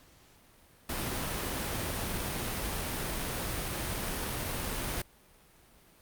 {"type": "noise", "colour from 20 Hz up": "pink", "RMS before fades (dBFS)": -34, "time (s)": [0.89, 5.02], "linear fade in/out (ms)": 5, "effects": ["pink hiss -60 dBFS RMS until 6.01 s", "Opus 48 kbps"]}